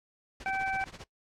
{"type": "noise with tremolo", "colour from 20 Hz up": "pink", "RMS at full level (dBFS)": -42, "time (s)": [0.4, 1.04], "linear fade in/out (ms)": 2, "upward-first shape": "triangle", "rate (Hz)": 15, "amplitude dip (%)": 95}
{"type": "harmonic tone", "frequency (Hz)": 772, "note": "G5", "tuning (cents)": -27, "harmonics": [1, 2, 3], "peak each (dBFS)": [-31, -34, -36], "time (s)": [0.46, 0.84], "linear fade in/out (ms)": 0}
{"effects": ["noise-tail reverb RT60 0.1 s tail -20 dB re dry", "low-pass 6000 Hz 12 dB/octave"]}